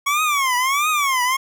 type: tone with vibrato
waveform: 25% pulse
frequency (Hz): 1108.7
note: C#6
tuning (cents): 0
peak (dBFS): -13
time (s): 0.06-1.37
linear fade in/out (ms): 10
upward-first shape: triangle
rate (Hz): 1.5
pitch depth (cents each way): 230
effects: none